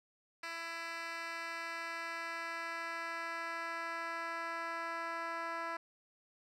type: tone with band-pass filter sweep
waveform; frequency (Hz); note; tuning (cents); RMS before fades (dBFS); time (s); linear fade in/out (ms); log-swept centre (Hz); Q
10% pulse; 333.2; E4; +19; -41; 0.43-5.77; 5; 2700 to 1200; 1
effects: none